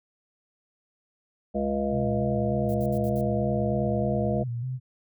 harmonic tone, 69.3 Hz, C#2, in tune, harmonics 1 / 3 / 5 / 7 / 9 / 10, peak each -36 / -28 / -34 / -31 / -30 / -34 dBFS, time 1.54-4.44 s, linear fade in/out 20 ms
sine tone with vibrato, 123.47 Hz, B2, in tune, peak -28 dBFS, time 1.9-4.8 s, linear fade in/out 50 ms, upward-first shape square, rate 3.3 Hz, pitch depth 70 cents each way
violet noise bursts, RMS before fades -47 dBFS, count 5, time 2.69-3.21 s, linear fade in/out 0 ms, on 52 ms, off 65 ms
effects none

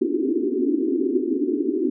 white band-pass noise, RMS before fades -22 dBFS, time 0.01-1.9 s, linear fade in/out 10 ms, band 250 to 400 Hz, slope 96 dB/octave, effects none

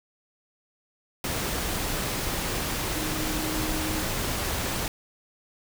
sine tone in noise, 311.1 Hz, D#4, in tune, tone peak -32 dBFS, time 2.96-4.03 s, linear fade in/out 2 ms, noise pink, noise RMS -29 dBFS, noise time 1.24-4.88 s, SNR -6 dB, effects none

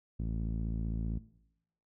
sawtooth tone with low-pass filter, 55.5 Hz, A1, 16 cents sharp, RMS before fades -35 dBFS, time 0.19-1.19 s, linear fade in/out 10 ms, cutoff 220 Hz, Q 1.4, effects noise-tail reverb RT60 0.8 s tail -18 dB re dry

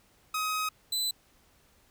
sawtooth tone pair in turn, 1263 / 4010 Hz, D#6 / B7, +26 / +26 cents, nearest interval octave + minor sixth, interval 2000 cents, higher second, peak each -25 dBFS, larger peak neither, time 0.34-0.69 / 0.92-1.11 s, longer first, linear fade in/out 5 ms, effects pink hiss -64 dBFS RMS until 1.9 s

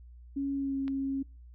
sine tone with pitch glide, 277.2 to 271.7 Hz, C#4 to C#4, 0 to -35 cents, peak -29 dBFS, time 0.36-1.23 s, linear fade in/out 10 ms, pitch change -35 cents, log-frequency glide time 0.54-0.77 s
click, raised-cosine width 0.3 ms, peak -29 dBFS, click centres 0.88 s
effects noise-tail reverb RT60 0.3 s tail -25 dB re dry + added 60 Hz sine -48 dBFS peak until 1.54 s

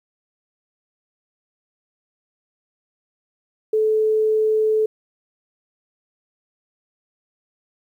sine tone, 434.2 Hz, A4, 23 cents flat, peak -15 dBFS, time 3.73-4.86 s, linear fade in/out 5 ms, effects 9-bit

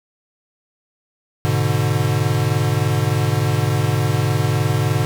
square chord, G# diminished, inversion none, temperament equal, 103.83 / 123.47 / 146.83 Hz, G#2 / B2 / D3, 0 / 0 / 0 cents, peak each -21 dBFS, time 1.45-5.05 s, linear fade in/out 0 ms, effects none

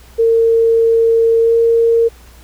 sine tone with pitch glide, 456.4 to 460.9 Hz, A#4 to A#4, -37 to -20 cents, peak -8 dBFS, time 0.18-2.09 s, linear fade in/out 20 ms, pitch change +17 cents, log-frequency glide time 1.4-1.54 s, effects added 60 Hz sine -40 dBFS peak until 2.43 s + pink hiss -45 dBFS RMS until 2.43 s

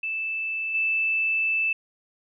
sine tone with level steps, 2637 Hz, E7, in tune, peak -26 / -21 dBFS, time 0.03-1.73 s, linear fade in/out 5 ms, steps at 0.74 s, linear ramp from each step 10 ms, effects none

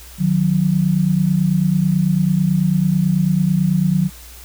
sine tone pair together, 153.8 / 182.9 Hz, D#3 / F#3, -20 / -20 cents, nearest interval minor third, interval 300 cents, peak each -17 / -15 dBFS, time 0.18-4.1 s, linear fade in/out 50 ms, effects added 60 Hz sine -39 dBFS peak until 4.44 s + white hiss -41 dBFS RMS until 4.44 s

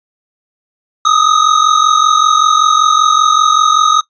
square tone pair together, 1230 / 1275.2 Hz, D#6 / D#6, -20 / +42 cents, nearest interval minor second, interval 62 cents, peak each -11 dBFS, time 1.05-4.01 s, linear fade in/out 5 ms, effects noise-tail reverb RT60 0.1 s tail -19 dB re dry + resampled to 16000 Hz

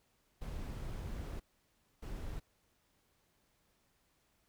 brown noise bursts at uneven times, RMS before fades -42 dBFS, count 2, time 0.41-1.4 / 2.02-2.4 s, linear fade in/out 10 ms, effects pink hiss -75 dBFS RMS until 4.48 s

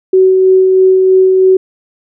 sine tone with tremolo, 376.1 Hz, F#4, 28 cents sharp, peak -3 dBFS, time 0.13-1.57 s, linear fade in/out 5 ms, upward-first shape sine, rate 3.1 Hz, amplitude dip 25%, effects none

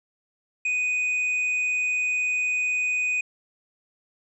sine tone with tanh clipping, 2489 Hz, D#7, in tune, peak -23 dBFS, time 0.65-3.21 s, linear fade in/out 5 ms, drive 4 dB, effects resampled to 24000 Hz

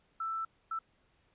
sine tone bursts at uneven times, 1326 Hz, E6, 10 cents sharp, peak -33 dBFS, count 2, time 0.2-0.45 / 0.71-0.79 s, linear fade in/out 5 ms, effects pink hiss -71 dBFS RMS until 1.34 s + resampled to 8000 Hz

